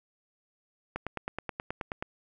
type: click train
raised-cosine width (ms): 0.5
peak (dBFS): -18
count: 11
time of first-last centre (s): 0.96-2.025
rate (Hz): 9.39
effects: none